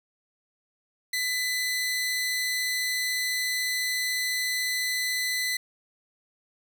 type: tone pair together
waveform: sawtooth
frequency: 2000 / 4238 Hz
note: B6 / C8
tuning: +21 / +21 cents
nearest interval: octave + minor second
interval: 1300 cents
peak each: -23 / -31 dBFS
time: 1.13-5.57 s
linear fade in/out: 5 ms
effects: none